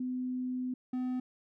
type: tone pair in turn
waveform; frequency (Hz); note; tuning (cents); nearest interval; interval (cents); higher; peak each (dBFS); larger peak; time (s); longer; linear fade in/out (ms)
sine / triangle; 253.1 / 253.1; B3 / B3; +43 / +43; unison; 0; neither; -32 / -29; second; 0-0.74 / 0.93-1.2; first; 5
effects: none